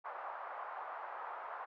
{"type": "band-pass noise", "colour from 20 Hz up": "white", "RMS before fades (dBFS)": -45, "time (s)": [0.04, 1.66], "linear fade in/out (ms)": 20, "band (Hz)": [680, 1200], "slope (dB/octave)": 24, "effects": []}